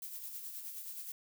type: noise with tremolo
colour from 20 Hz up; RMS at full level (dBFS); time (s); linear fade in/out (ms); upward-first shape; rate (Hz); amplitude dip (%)
violet; -43; 0.02-1.12; 2; sine; 9.5; 45
effects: none